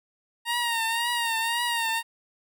15% pulse tone with vibrato, 930 Hz, A#5, 4 cents flat, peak -18 dBFS, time 0.45-2.03 s, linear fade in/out 50 ms, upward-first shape triangle, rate 1.9 Hz, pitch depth 67 cents each way, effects none

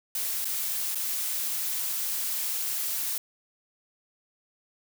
blue noise with dropouts, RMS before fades -30 dBFS, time 0.15-3.18 s, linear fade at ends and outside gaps 2 ms, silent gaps 0.446-0.453 / 0.948-0.955 s, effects none

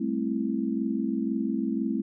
sine chord, A minor seventh, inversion third, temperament just, 198 / 220 / 264 / 330 Hz, G3 / A3 / C4 / E4, +18 / 0 / +16 / +2 cents, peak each -33 / -29 / -30 / -32 dBFS, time 0-2.02 s, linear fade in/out 10 ms, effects none

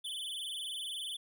square tone with vibrato, 3263 Hz, G#7, 31 cents flat, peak -38 dBFS, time 0.04-1.17 s, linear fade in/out 10 ms, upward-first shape sine, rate 20 Hz, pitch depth 150 cents each way, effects none

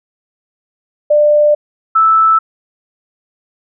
sine tone pair in turn, 595 / 1315.4 Hz, D5 / E6, +22 / -4 cents, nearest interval octave + major second, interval 1374 cents, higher second, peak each -6 dBFS, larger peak neither, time 1.1-1.55 / 1.95-2.39 s, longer first, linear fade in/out 10 ms, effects none

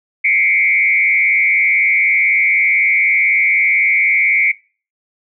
sine tone with frequency modulation, 2217 Hz, C#7, in tune, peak -10 dBFS, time 0.24-4.52 s, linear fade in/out 10 ms, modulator 104 Hz, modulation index 1.3, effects noise-tail reverb RT60 0.4 s tail -23 dB re dry

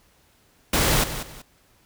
pink noise with echo, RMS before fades -20 dBFS, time 0.73-1.04 s, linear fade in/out 5 ms, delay 190 ms, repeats 2, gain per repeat -11 dB, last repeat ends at 1.42 s, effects pink hiss -60 dBFS RMS until 1.85 s

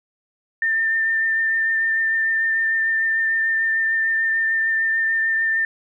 sine tone with vibrato, 1798 Hz, A6, 37 cents sharp, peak -17 dBFS, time 0.62-5.65 s, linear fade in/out 2 ms, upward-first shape triangle, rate 6.7 Hz, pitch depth 17 cents each way, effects none

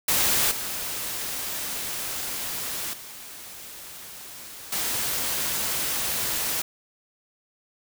white noise with level steps, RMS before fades -22 / -31 / -41 / -27 dBFS, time 0.08-6.62 s, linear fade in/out 5 ms, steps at 0.51 / 2.93 / 4.72 s, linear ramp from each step 5 ms, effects none

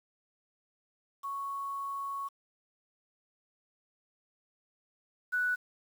sine tone pair in turn, 1108.7 / 1479.9 Hz, C#6 / F#6, 0 / 0 cents, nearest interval perfect fourth, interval 500 cents, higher second, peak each -34 / -27 dBFS, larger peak second, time 1.23-2.29 / 5.32-5.56 s, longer first, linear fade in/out 20 ms, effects 9-bit

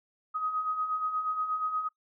sine beating tone pair, 1251 / 1259.4 Hz, D#6 / D#6, +9 / +21 cents, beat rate 8.4 Hz, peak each -37 / -29 dBFS, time 0.34-1.89 s, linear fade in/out 20 ms, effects noise-tail reverb RT60 0.1 s tail -22 dB re dry

